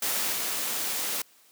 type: noise with level steps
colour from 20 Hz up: white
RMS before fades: -28 / -30 dBFS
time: 0.02-1.22 s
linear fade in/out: 5 ms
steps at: 0.32 s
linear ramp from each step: 10 ms
effects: white hiss -59 dBFS RMS until 1.51 s + high-pass 200 Hz 12 dB/octave